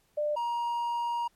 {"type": "tone pair in turn", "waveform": ["sine", "triangle"], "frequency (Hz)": [596, 945.5], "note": ["D5", "A#5"], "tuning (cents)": [25, 24], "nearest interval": "minor sixth", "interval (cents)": 799, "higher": "second", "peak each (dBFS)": -26, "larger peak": "neither", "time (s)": [[0.17, 0.36], [0.36, 1.28]], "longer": "second", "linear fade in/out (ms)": 10, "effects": ["pink hiss -69 dBFS RMS until 1.35 s", "MP3 64 kbps"]}